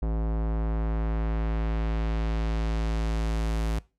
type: tone with low-pass filter sweep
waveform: square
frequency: 55 Hz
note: A1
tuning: in tune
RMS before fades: -27 dBFS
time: 0.02-3.79 s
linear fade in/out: 5 ms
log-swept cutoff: 800 to 12000 Hz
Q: 0.72
effects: noise-tail reverb RT60 0.3 s tail -21 dB re dry